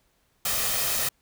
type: noise with comb filter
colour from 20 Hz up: white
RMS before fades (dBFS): -26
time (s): 0.45-1.09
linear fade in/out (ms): 5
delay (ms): 1.6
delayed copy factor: +0.5
effects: pink hiss -68 dBFS RMS until 1.21 s